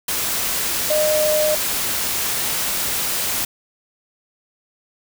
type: tone in noise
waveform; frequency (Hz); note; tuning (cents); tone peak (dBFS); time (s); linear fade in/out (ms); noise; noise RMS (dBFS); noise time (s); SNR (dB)
sine; 611; D#5; -32; -16; 0.9-1.55; 5; white; -22; 0.08-3.45; +3
effects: none